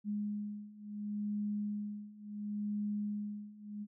sine beating tone pair, 207.2 / 207.91 Hz, G#3 / G#3, -4 / +2 cents, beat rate 0.71 Hz, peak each -40 / -38 dBFS, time 0.04-3.87 s, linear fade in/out 50 ms, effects none

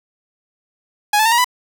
sawtooth tone with pitch steps, 832 / 869.8 / 909.4 / 950.8 / 994 Hz, G#5 / A5 / A#5 / A#5 / B5, +3 / -20 / -43 / +34 / +11 cents, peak -8 dBFS, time 1.13-1.445 s, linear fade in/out 5 ms, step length 63 ms, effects 7-bit

